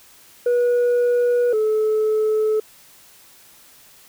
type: tone pair in turn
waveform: sine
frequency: 485.2 / 432.3 Hz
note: B4 / A4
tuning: -31 / -31 cents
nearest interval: major second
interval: 200 cents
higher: first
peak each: -12 / -14 dBFS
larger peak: first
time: 0.46-1.53 / 1.53-2.6 s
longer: neither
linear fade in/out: 5 ms
effects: tanh soft clip ceiling -14 dBFS + white hiss -49 dBFS RMS until 4.08 s